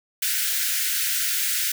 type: high-pass noise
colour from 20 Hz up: white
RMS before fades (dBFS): -24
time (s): 0.22-1.72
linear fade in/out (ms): 5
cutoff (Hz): 1400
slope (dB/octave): 96
effects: none